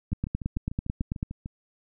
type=two click trains; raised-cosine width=5 ms; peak=-15 / -23 dBFS; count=11 / 10; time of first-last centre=0.13-1.229 / 0.12-1.459 s; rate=9.1 / 6.72 Hz; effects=none